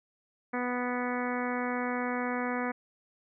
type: harmonic tone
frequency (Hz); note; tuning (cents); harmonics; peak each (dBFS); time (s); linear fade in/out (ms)
246.9; B3; 0; 1 / 2 / 3 / 4 / 5 / 6 / 7 / 8 / 9; -33 / -36 / -38 / -39 / -40 / -41 / -41 / -42 / -43; 0.53-2.72; 10
effects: none